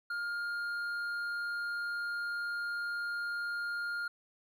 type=tone with hard clipping; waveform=triangle; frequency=1411 Hz; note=F6; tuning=17 cents sharp; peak=-35 dBFS; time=0.1-4.08 s; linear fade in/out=5 ms; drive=8 dB; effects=none